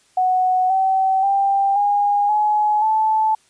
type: tone with pitch steps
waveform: sine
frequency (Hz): 740 / 764.8 / 790.4 / 816.8 / 844.2 / 872.4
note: F#5 / G5 / G5 / G#5 / G#5 / A5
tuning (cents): 0 / -43 / +14 / -29 / +28 / -15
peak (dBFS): -14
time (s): 0.17-3.35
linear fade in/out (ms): 5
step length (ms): 530
effects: white hiss -57 dBFS RMS until 3.49 s + resampled to 22050 Hz